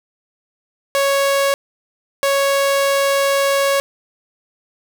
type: tone pair in turn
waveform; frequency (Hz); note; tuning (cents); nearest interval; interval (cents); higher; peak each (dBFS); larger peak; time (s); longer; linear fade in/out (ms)
sawtooth; 554.4 / 554.4; C#5 / C#5; 0 / 0; unison; 0; neither; -10; neither; 0.95-1.54 / 2.23-3.8; second; 0
effects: none